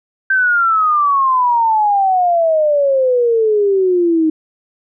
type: exponential sweep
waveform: sine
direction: down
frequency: 1568 to 311.1 Hz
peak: -10 dBFS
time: 0.3-4.3 s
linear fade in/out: 5 ms
effects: none